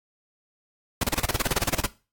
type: noise bursts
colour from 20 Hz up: pink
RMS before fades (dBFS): -23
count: 16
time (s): 1.01-1.861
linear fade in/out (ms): 5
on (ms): 26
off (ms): 29
effects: noise-tail reverb RT60 0.3 s tail -17 dB re dry + AAC 64 kbps